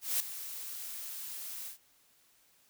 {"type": "noise with ADSR envelope", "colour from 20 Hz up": "blue", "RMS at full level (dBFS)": -29, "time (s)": [0.01, 1.78], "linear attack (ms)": 190, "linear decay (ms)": 5, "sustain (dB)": -13, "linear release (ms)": 110, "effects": ["white hiss -67 dBFS RMS until 2.69 s"]}